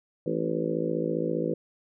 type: harmonic tone with a mistuned harmonic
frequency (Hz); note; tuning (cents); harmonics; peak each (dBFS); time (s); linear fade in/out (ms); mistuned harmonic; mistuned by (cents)
55; A1; 0; 3 / 4 / 5 / 6 / 7 / 8 / 9 / 10; -33 / -36 / -36 / -32 / -33 / -36 / -31 / -39; 0.26-1.54; 5; 5; -48
effects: none